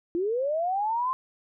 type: linear sweep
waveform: sine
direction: up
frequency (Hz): 329.6 to 1057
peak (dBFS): -24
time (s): 0.15-1.13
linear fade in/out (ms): 0
effects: none